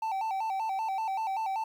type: tone with vibrato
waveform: triangle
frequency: 827 Hz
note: G#5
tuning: 8 cents flat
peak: -27 dBFS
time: 0.02-1.64 s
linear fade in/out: 5 ms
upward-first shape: square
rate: 5.2 Hz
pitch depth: 120 cents each way
effects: 10-bit